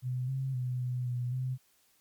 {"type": "tone with pitch steps", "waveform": "sine", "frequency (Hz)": [126.4, 133.3, 125.7, 125, 123, 128.5], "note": ["B2", "C3", "B2", "B2", "B2", "C3"], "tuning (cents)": [41, 33, 31, 21, -7, -31], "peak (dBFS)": -30, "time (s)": [0.02, 1.58], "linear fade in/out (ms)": 50, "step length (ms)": 260, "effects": ["white hiss -68 dBFS RMS until 2 s", "MP3 96 kbps"]}